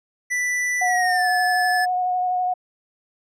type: tone with pitch glide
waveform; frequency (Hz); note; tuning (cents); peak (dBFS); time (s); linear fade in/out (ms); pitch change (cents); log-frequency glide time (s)
square; 1978 to 1731.9; B6 to A6; +2 to -28; -21; 0.3-1.86; 20; -230; 0.84-1.28
type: tone with vibrato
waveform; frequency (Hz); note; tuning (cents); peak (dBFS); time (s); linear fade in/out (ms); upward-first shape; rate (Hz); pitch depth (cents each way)
sine; 729; F#5; -26; -19; 0.81-2.54; 10; sine; 12; 15
effects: low-pass 10000 Hz 12 dB/octave